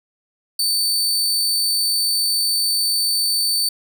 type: tone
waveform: sawtooth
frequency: 4547 Hz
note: C#8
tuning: 43 cents sharp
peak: -14 dBFS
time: 0.59-3.69 s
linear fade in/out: 5 ms
effects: none

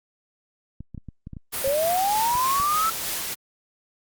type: clicks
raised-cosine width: 5 ms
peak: -24 dBFS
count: 10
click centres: 0.806 / 0.947 / 0.978 / 1.087 / 1.271 / 1.333 / 1.368 / 1.676 / 2.353 / 2.6 s
type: noise with tremolo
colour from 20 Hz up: white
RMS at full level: -28 dBFS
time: 1.52-3.35 s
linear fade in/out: 20 ms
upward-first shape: sine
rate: 3.3 Hz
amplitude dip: 25%
type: linear sweep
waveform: sine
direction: up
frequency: 525 to 1330 Hz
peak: -20 dBFS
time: 1.64-2.9 s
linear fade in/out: 5 ms
effects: Opus 48 kbps

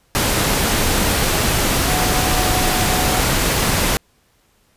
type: tone in noise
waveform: sine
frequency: 736 Hz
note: F#5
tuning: 9 cents flat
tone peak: -24 dBFS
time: 1.88-3.2 s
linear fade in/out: 0 ms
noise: pink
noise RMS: -17 dBFS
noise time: 0.15-3.97 s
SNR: -10 dB
effects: pink hiss -59 dBFS RMS until 4.76 s + resampled to 32000 Hz

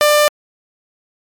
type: tone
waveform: sawtooth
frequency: 595 Hz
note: D5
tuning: 22 cents sharp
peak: -5 dBFS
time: 0.01-0.28 s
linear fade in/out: 0 ms
effects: MP3 96 kbps

